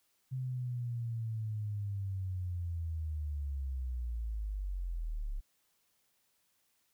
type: linear sweep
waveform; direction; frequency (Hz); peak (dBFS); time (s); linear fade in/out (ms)
sine; down; 130.81 to 33.57; -34; 0.31-5.41; 20
effects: white hiss -75 dBFS RMS until 6.93 s